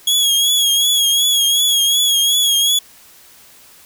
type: tone with vibrato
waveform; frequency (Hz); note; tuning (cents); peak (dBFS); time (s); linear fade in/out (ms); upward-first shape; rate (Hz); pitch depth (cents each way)
sawtooth; 3322; G#7; 0; -9; 0.07-2.79; 5; triangle; 2.7; 59
effects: white hiss -45 dBFS RMS until 3.85 s